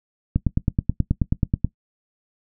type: click train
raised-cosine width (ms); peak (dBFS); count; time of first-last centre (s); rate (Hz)
5; -6; 13; 0.36-1.646; 9.33
effects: noise-tail reverb RT60 0.1 s tail -18 dB re dry